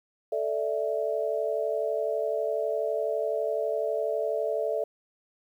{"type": "chord", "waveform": "sine", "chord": "A suspended fourth", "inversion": "none", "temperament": "equal", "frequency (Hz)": [440, 587.3, 659.3], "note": ["A4", "D5", "E5"], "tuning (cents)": [0, 0, 0], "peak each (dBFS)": -30, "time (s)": [0.32, 4.84], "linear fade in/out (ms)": 5, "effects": ["10-bit"]}